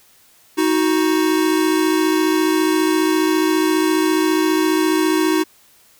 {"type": "tone pair together", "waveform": "square", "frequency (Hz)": [314.3, 369], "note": ["D#4", "F#4"], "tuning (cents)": [18, -5], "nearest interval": "minor third", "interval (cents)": 277, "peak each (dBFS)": [-17, -19], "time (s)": [0.57, 5.44], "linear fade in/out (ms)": 20, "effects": ["white hiss -52 dBFS RMS until 5.99 s"]}